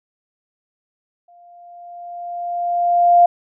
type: tone with exponential growth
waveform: sine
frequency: 698.5 Hz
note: F5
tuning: in tune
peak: -6 dBFS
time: 1.28-3.26 s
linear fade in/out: 5 ms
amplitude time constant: 430 ms
effects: none